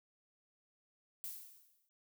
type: noise with exponential decay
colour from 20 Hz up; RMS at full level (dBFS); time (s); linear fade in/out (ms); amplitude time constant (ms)
violet; -42; 1.24-1.89; 0; 140
effects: none